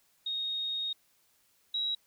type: tone pair in turn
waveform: sine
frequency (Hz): 3729 / 3861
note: A#7 / B7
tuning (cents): 0 / -40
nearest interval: minor second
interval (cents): 60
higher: second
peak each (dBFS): -31 / -29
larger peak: second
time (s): 0.26-0.93 / 1.74-1.95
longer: first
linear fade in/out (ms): 5
effects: white hiss -69 dBFS RMS until 2.06 s